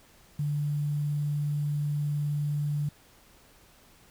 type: tone with quantisation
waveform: sine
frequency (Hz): 146.83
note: D3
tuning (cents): 0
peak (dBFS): -26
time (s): 0.39-2.89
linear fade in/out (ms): 5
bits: 9
effects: pink hiss -58 dBFS RMS until 4.1 s